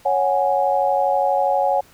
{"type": "chord", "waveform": "sine", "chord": "C# suspended fourth", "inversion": "none", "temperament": "just", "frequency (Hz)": [554.4, 739.2, 831.5], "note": ["C#5", "F#5", "G#5"], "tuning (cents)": [0, -2, 2], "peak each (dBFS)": -20, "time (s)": [0.05, 1.81], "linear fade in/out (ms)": 10, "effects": ["pink hiss -51 dBFS RMS until 1.93 s"]}